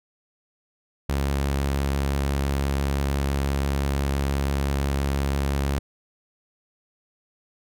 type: tone with vibrato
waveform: sawtooth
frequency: 69.4 Hz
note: C#2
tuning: 3 cents sharp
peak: -18 dBFS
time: 1.09-5.79 s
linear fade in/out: 5 ms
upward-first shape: triangle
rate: 5.9 Hz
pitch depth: 13 cents each way
effects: none